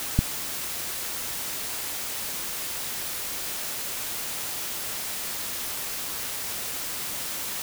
click, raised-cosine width 5 ms, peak -6 dBFS, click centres 0.19 s, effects white hiss -32 dBFS RMS until 7.62 s

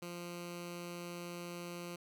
10% pulse tone with notch filter, 174 Hz, F3, 6 cents flat, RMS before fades -45 dBFS, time 0.02-1.96 s, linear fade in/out 5 ms, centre 780 Hz, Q 1.5, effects none

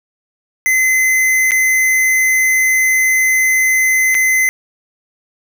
square tone with dropouts, 2047 Hz, C7, 38 cents flat, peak -11 dBFS, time 0.66-4.49 s, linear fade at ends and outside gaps 0 ms, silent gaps 1.509-1.518 / 4.145-4.15 s, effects none

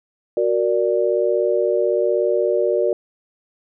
sine chord, Gb augmented, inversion none, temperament equal, 370 / 466.2 / 587.3 Hz, Gb4 / Bb4 / D5, 0 / 0 / 0 cents, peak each -20 dBFS, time 0.37-2.93 s, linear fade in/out 2 ms, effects none

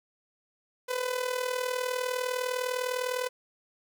sawtooth tone with amplitude modulation, 502 Hz, B4, 28 cents sharp, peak -22 dBFS, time 0.88-3.29 s, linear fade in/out 20 ms, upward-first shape sine, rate 39.9 Hz, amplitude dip 70%, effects none

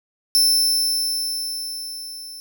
sawtooth tone with level ramp, 5320 Hz, E8, 15 cents sharp, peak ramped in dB -10 to -32 dBFS, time 0.35-2.4 s, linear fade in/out 0 ms, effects none

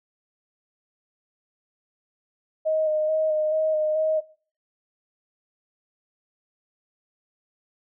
sine tone with vibrato, 622.3 Hz, D#5, in tune, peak -20 dBFS, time 2.65-4.21 s, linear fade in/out 20 ms, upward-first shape square, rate 2.3 Hz, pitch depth 17 cents each way, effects noise-tail reverb RT60 0.4 s tail -19 dB re dry

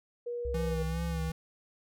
sine tone, 479.7 Hz, A#4, 50 cents sharp, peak -33 dBFS, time 0.26-0.83 s, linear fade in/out 10 ms
sine tone with pitch glide, 64.5 to 69.53 Hz, C2 to C#2, -24 to +6 cents, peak -33 dBFS, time 0.45-1.3 s, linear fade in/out 0 ms, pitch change +130 cents, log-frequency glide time 0.83-1.11 s
square tone with vibrato, 164.81 Hz, E3, in tune, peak -34 dBFS, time 0.54-1.32 s, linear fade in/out 5 ms, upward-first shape sine, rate 2.5 Hz, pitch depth 44 cents each way
effects none

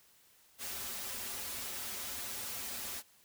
white noise with comb filter, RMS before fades -41 dBFS, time 0.58-3.03 s, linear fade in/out 50 ms, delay 6.4 ms, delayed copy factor -0.9, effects white hiss -65 dBFS RMS until 3.24 s

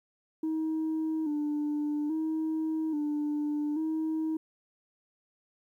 sine tone with vibrato, 306.4 Hz, D#4, 27 cents flat, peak -26 dBFS, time 0.43-4.37 s, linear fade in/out 5 ms, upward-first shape square, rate 0.6 Hz, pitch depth 57 cents each way, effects tanh soft clip ceiling -26 dBFS + 11-bit

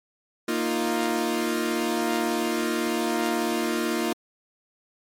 sawtooth chord, Bb suspended fourth, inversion none, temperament equal, 233.1 / 311.1 / 349.2 Hz, Bb3 / Eb4 / F4, 0 / 0 / 0 cents, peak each -24 / -25 / -23 dBFS, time 0.48-4.13 s, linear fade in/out 5 ms, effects MP3 64 kbps

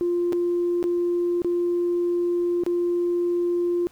sine tone with dropouts, 349.2 Hz, F4, in tune, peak -19 dBFS, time 0.01-3.87 s, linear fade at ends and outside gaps 0 ms, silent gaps 0.324-0.33 / 0.828-0.84 / 1.419-1.446 / 2.636-2.664 s, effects tanh soft clip ceiling -16 dBFS + pink hiss -56 dBFS RMS until 3.91 s

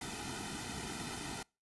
pink noise with comb filter, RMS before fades -42 dBFS, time 0.01-1.43 s, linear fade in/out 5 ms, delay 1.8 ms, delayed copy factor -0.9, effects noise-tail reverb RT60 0.3 s tail -26 dB re dry + resampled to 24000 Hz

